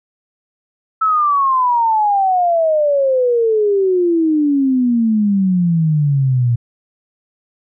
sine exponential sweep, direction down, 1318.5 to 116.8 Hz, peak -11 dBFS, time 1.01-6.56 s, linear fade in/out 10 ms, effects none

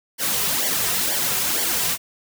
white noise with flanger, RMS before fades -22 dBFS, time 0.18-1.98 s, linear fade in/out 50 ms, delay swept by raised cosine 0.77 to 3.57 ms, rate 2.1 Hz, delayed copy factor -0.75, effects none

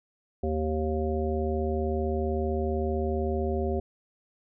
harmonic tone, 77.78 Hz, D#2, in tune, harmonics 1 / 3 / 5 / 7 / 9, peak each -29 / -33 / -30 / -35 / -36 dBFS, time 0.43-3.8 s, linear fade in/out 5 ms, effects none

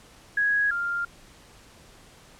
sine tone pair in turn, 1661.2 / 1396.9 Hz, G#6 / F6, 0 / 0 cents, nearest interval minor third, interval 300 cents, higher first, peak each -20 / -25 dBFS, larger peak first, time 0.37-0.71 / 0.71-1.05 s, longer neither, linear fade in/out 5 ms, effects pink hiss -52 dBFS RMS until 2.39 s + low-pass 10000 Hz 12 dB/octave

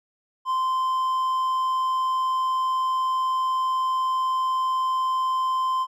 triangle tone with hard clipping, 1038 Hz, C6, 14 cents flat, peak -22 dBFS, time 0.45-5.87 s, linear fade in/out 50 ms, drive 6 dB, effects none

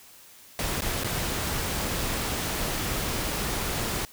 pink noise with dropouts, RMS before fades -29 dBFS, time 0.59-4.05 s, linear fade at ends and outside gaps 0 ms, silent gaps 0.807-0.82 / 1.035-1.045 s, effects white hiss -51 dBFS RMS until 4.12 s

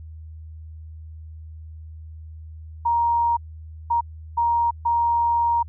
sine tone bursts at uneven times, 939 Hz, A#5, 12 cents sharp, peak -17 dBFS, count 4, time 2.85-3.37 / 3.9-4.01 / 4.37-4.71 / 4.85-5.63 s, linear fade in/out 10 ms, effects added 79 Hz sine -36 dBFS peak until 5.68 s

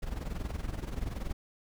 brown noise with amplitude modulation, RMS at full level -33 dBFS, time 0.02-1.33 s, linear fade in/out 10 ms, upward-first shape sine, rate 21.1 Hz, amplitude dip 75%, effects none

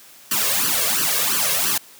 white noise with flanger, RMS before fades -20 dBFS, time 0.31-1.78 s, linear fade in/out 5 ms, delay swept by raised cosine 0.66 to 1.86 ms, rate 2.9 Hz, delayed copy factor +0.8, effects white hiss -46 dBFS RMS until 1.99 s + high-pass 150 Hz 12 dB/octave

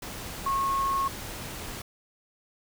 sine tone in noise, 1091 Hz, C#6, 28 cents flat, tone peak -24 dBFS, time 0.46-1.08 s, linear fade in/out 5 ms, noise pink, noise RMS -38 dBFS, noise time 0.02-1.82 s, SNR +11 dB, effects none

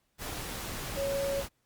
sine tone in noise, 554.4 Hz, C#5, in tune, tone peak -29 dBFS, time 0.95-1.44 s, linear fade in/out 50 ms, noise pink, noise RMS -38 dBFS, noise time 0.18-1.49 s, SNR +6 dB, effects pink hiss -75 dBFS RMS until 1.65 s + Opus 48 kbps

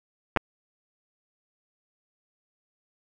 clicks, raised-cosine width 0.5 ms, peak -7 dBFS, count 2, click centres 0.363 / 0.372 s, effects none

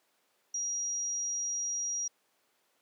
sine tone, 5730 Hz, F8, 44 cents sharp, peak -31 dBFS, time 0.54-2.08 s, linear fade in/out 5 ms, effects pink hiss -72 dBFS RMS until 2.81 s + high-pass 400 Hz 12 dB/octave

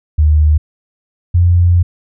sine tone pair in turn, 76.2 / 87.6 Hz, D#2 / F2, -36 / +6 cents, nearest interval major second, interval 242 cents, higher second, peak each -6 dBFS, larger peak neither, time 0.18-0.58 / 1.34-1.83 s, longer second, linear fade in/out 10 ms, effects none

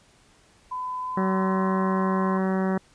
sine tone with pitch glide, 1008 to 1042.3 Hz, B5 to C6, +35 to -7 cents, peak -28 dBFS, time 0.71-2.38 s, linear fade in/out 10 ms, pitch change +58 cents, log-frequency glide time 1.01-1.6 s
harmonic tone, 189.5 Hz, F#3, 42 cents sharp, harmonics 1 / 2 / 3 / 4 / 5 / 6 / 7 / 8 / 9 / 10, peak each -23 / -29 / -33 / -35 / -37 / -39 / -40 / -41 / -42 / -43 dBFS, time 1.17-2.78 s, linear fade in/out 5 ms
effects pink hiss -58 dBFS RMS until 2.94 s + resampled to 22050 Hz

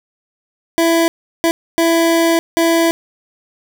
25% pulse tone bursts at uneven times, 332.4 Hz, E4, 15 cents sharp, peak -7 dBFS, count 4, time 0.78-1.08 / 1.44-1.51 / 1.78-2.39 / 2.57-2.91 s, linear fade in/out 0 ms, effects none

